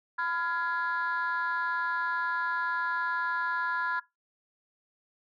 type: chord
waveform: sine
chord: F diminished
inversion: second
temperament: just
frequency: 1005.8 / 1396.9 / 1676.3 Hz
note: Cb6 / F6 / Ab6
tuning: +31 / 0 / +16 cents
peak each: -31 dBFS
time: 0.18-4 s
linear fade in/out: 10 ms
effects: noise-tail reverb RT60 0.2 s tail -21 dB re dry + tanh soft clip ceiling -22 dBFS